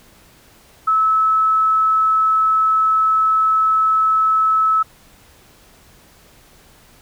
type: tone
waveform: sine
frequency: 1300 Hz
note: E6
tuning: 24 cents flat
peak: -12 dBFS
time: 0.87-4.83 s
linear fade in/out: 10 ms
effects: pink hiss -49 dBFS RMS until 7.01 s